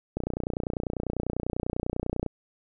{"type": "click train", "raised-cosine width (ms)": 2, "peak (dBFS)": -15, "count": 64, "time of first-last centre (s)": [0.17, 2.263], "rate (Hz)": 30.1, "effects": []}